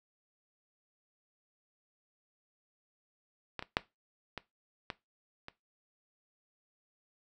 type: clicks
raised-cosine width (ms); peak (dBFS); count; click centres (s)
0.3; -20 / -24 / -9 / -22 / -20 / -27; 6; 3.593 / 3.625 / 3.769 / 4.377 / 4.902 / 5.484
effects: noise-tail reverb RT60 0.2 s tail -18 dB re dry